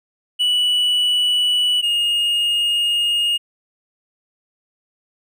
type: tone pair in turn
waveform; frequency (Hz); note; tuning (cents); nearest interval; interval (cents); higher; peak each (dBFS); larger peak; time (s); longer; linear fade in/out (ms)
triangle; 2952 / 2851; F#7 / F7; -5 / +35; minor second; 60; first; -13 / -14; first; 0.39-1.82 / 1.82-3.38; second; 20
effects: none